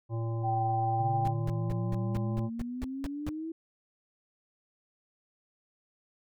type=harmonic tone; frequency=114.4 Hz; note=A#2; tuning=32 cents flat; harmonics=1 / 3 / 5 / 7 / 9; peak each=-30 / -40 / -44 / -47 / -49 dBFS; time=0.09-2.5 s; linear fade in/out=50 ms
type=tone with pitch glide; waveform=sine; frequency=777 to 790.1 Hz; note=G5 to G5; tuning=-16 to +13 cents; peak=-28 dBFS; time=0.42-1.34 s; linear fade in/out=50 ms; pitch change=+29 cents; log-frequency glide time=0.73-1.15 s
type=exponential sweep; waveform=sine; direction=up; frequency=130.81 to 330 Hz; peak=-34 dBFS; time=1-3.52 s; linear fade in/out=5 ms
type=noise bursts; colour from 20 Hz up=brown; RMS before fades=-34 dBFS; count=10; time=1.25-3.29 s; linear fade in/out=0 ms; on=24 ms; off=200 ms
effects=none